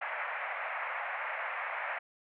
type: band-pass noise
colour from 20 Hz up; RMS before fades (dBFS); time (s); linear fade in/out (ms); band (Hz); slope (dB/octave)
white; -37; 0.01-1.99; 10; 580 to 2300; 48
effects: none